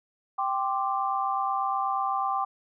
sine chord, G suspended fourth, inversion none, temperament equal, 784 / 1046.5 / 1174.7 Hz, G5 / C6 / D6, 0 / 0 / 0 cents, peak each -28 / -31 / -29 dBFS, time 0.38-2.45 s, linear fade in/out 10 ms, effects none

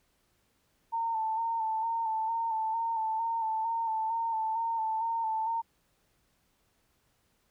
sine tone with vibrato, 899 Hz, A5, 37 cents sharp, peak -28 dBFS, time 0.92-5.62 s, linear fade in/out 20 ms, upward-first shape square, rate 2.2 Hz, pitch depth 32 cents each way, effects pink hiss -72 dBFS RMS until 7.5 s

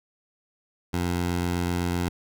15% pulse tone, 87.9 Hz, F2, 12 cents sharp, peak -18 dBFS, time 0.93-2.09 s, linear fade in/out 10 ms, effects none

